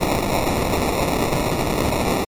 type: noise with sample-and-hold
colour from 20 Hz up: white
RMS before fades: -20 dBFS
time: 0-2.25 s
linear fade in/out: 20 ms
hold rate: 1575 Hz
effects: MP3 64 kbps

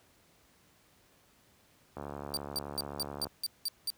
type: click train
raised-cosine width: 1 ms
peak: -26 dBFS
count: 94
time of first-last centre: 1.97-3.269 s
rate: 71.6 Hz
type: tone bursts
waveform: sawtooth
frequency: 4656 Hz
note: D8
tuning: 16 cents flat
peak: -28 dBFS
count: 8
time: 2.34-3.902 s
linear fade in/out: 0 ms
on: 29 ms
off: 190 ms
effects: pink hiss -65 dBFS RMS until 3.97 s + high-pass 60 Hz 12 dB/octave

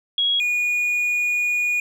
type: tone pair in turn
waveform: sine / triangle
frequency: 3314 / 2449 Hz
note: G#7 / D#7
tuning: -4 / -28 cents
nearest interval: perfect fourth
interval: 524 cents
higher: first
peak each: -17 dBFS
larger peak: neither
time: 0.18-0.4 / 0.4-1.8 s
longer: second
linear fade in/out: 2 ms
effects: none

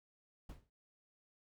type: noise with exponential decay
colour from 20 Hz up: brown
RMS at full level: -45 dBFS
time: 0.49-0.7 s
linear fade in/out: 5 ms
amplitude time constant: 45 ms
effects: none

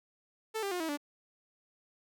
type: tone with pitch steps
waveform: sawtooth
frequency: 440.4 / 396.9 / 357.7 / 322.4 / 290.6 Hz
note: A4 / G4 / F4 / E4 / D4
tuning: +2 / +22 / +41 / -38 / -18 cents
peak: -29 dBFS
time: 0.54-0.975 s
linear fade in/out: 20 ms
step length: 87 ms
effects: none

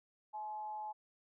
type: tone with frequency modulation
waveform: sine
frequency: 852 Hz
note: G#5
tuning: 44 cents sharp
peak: -40 dBFS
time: 0.33-0.93 s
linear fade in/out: 20 ms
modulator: 198 Hz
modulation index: 0.28
effects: none

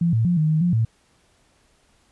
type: tone with pitch steps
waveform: sine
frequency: 169.7 / 113 / 175.5 / 155 / 156.3 / 175.7 / 112.6 Hz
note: F3 / A2 / F3 / D#3 / D#3 / F3 / A2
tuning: -49 / +47 / +9 / -6 / +8 / +11 / +40 cents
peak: -16 dBFS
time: 0.01-0.85 s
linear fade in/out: 5 ms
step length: 120 ms
effects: pink hiss -61 dBFS RMS until 2.11 s + resampled to 24000 Hz

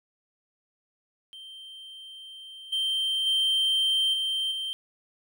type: tone with level steps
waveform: triangle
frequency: 3136 Hz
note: G7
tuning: in tune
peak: -40 / -23 / -20 / -24 / -28 dBFS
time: 1.33-4.73 s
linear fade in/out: 0 ms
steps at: 2.72 / 3.26 / 4.13 / 4.51 s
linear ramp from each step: 10 ms
effects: none

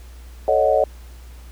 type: chord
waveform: sine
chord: D# half-diminished seventh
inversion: second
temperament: equal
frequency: 440 / 554.4 / 622.3 / 740 Hz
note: A4 / C#5 / D#5 / F#5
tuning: 0 / 0 / 0 / 0 cents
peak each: -22 / -18 / -18 / -21 dBFS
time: 0.48-0.84 s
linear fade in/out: 2 ms
effects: added 60 Hz sine -37 dBFS peak until 1.51 s + pink hiss -50 dBFS RMS until 1.51 s

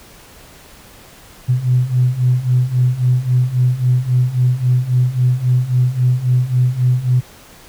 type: beating tone pair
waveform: sine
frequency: 123.47 / 127.17 Hz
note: B2 / C3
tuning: 0 / -49 cents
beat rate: 3.7 Hz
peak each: -16 / -13 dBFS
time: 1.48-7.21 s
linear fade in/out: 20 ms
effects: tanh soft clip ceiling -4 dBFS + pink hiss -42 dBFS RMS until 7.68 s

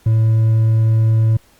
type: tone with hard clipping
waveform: triangle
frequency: 111.3 Hz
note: A2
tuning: 20 cents sharp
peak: -11 dBFS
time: 0.06-1.37 s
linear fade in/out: 5 ms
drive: 5 dB
effects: pink hiss -52 dBFS RMS until 1.59 s + Opus 48 kbps

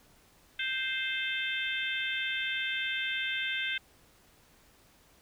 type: harmonic tone with a mistuned harmonic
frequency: 523.3 Hz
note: C5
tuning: in tune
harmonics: 3 / 4 / 5 / 6 / 7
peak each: -35 / -36 / -37 / -38 / -38 dBFS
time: 0.59-3.78 s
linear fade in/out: 5 ms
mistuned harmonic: 7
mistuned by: -47 cents
effects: pink hiss -62 dBFS RMS until 5.21 s

